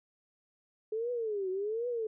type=tone with vibrato; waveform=sine; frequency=426.6 Hz; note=G#4; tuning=46 cents sharp; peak=-31 dBFS; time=0.92-2.07 s; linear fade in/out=5 ms; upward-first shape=triangle; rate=1.3 Hz; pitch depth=260 cents each way; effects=none